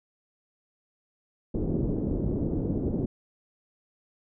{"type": "low-pass noise", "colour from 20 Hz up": "white", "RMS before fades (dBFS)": -28, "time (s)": [1.54, 3.06], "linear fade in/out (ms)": 10, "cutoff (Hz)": 360, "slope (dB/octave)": 24, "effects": []}